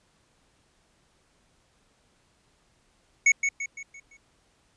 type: tone with echo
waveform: square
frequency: 2217 Hz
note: C#7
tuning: in tune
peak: -16 dBFS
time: 3.26-3.32 s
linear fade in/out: 5 ms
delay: 170 ms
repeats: 5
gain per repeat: -7 dB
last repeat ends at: 4.17 s
effects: pink hiss -66 dBFS RMS until 4.76 s + resampled to 22050 Hz